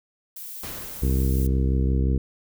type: noise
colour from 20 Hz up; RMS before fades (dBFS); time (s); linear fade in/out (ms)
violet; -37; 0.36-1.47; 5
type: noise with exponential decay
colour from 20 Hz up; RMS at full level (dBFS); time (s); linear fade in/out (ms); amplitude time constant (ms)
pink; -35; 0.63-2.01; 5; 300
type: harmonic tone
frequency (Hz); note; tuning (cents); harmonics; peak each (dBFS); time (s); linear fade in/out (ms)
65.7; C2; +8; 1 / 2 / 3 / 4 / 5 / 6 / 7; -20 / -26 / -30 / -32 / -34 / -36 / -37; 1.02-2.18; 5
effects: none